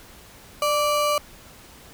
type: ring-modulated tone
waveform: square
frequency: 880 Hz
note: A5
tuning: in tune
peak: -17 dBFS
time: 0.62-1.18 s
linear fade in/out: 2 ms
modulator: 287 Hz
effects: pink hiss -47 dBFS RMS until 1.93 s